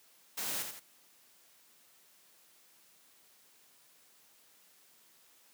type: noise with echo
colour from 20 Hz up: white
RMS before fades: -37 dBFS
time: 0.37-0.63 s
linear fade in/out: 10 ms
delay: 84 ms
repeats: 2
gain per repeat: -6 dB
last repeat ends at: 0.798 s
effects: white hiss -64 dBFS RMS until 5.53 s + high-pass 150 Hz 12 dB/octave